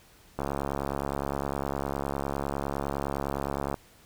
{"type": "click train", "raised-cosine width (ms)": 1, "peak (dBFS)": -16, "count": 235, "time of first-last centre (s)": [0.39, 3.742], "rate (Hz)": 69.8, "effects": ["pink hiss -57 dBFS RMS until 4.05 s"]}